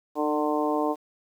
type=harmonic tone with a mistuned harmonic; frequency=150 Hz; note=D3; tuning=37 cents sharp; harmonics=2 / 3 / 4 / 5 / 6 / 7; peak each=-27 / -29 / -30 / -31 / -32 / -32 dBFS; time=0.15-0.96 s; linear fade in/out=50 ms; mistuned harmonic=2; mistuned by=+16 cents; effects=9-bit